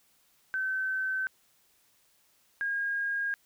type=tone pair in turn; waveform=sine; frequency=1535 / 1626.3 Hz; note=G6 / G#6; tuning=-37 / -37 cents; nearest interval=minor second; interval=100 cents; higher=second; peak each=-28 dBFS; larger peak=neither; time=0.54-1.27 / 2.61-3.34 s; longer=neither; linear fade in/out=0 ms; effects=white hiss -67 dBFS RMS until 3.45 s